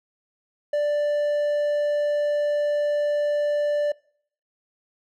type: tone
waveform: triangle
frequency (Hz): 588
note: D5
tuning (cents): +2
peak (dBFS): -18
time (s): 0.73-3.92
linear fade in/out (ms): 5
effects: noise-tail reverb RT60 0.6 s tail -24 dB re dry